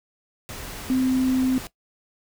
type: tone in noise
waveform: sine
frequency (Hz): 258.7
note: C4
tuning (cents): -19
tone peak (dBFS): -18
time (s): 0.9-1.58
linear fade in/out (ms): 0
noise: pink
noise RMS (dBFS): -36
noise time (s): 0.49-1.67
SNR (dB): +15
effects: noise-tail reverb RT60 0.1 s tail -17 dB re dry